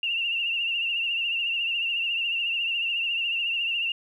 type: tone with vibrato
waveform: sine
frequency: 2761 Hz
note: F7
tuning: 20 cents flat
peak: -24 dBFS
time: 0.03-3.92 s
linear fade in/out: 2 ms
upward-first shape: triangle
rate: 14 Hz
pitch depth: 72 cents each way
effects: 10-bit